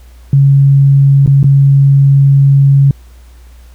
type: tone with dropouts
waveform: sine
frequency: 138.59 Hz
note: C#3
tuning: in tune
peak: -3 dBFS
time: 0.33-2.91 s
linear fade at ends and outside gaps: 2 ms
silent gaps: 1.262-1.275 / 1.43-1.442 s
effects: added 60 Hz sine -34 dBFS peak until 3.74 s + pink hiss -48 dBFS RMS until 3.74 s